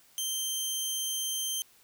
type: tone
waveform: 15% pulse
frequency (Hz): 3136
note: G7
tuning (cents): 0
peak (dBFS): -23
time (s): 0.18-1.62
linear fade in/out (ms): 0
effects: white hiss -61 dBFS RMS until 1.83 s